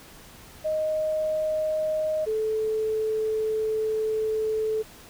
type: tone pair in turn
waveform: sine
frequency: 622.3 / 436 Hz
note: D#5 / A4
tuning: 0 / -16 cents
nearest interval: tritone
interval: 616 cents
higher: first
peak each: -23 dBFS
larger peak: neither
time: 0.64-2.26 / 2.26-4.83 s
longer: second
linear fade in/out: 20 ms
effects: pink hiss -48 dBFS RMS until 5.09 s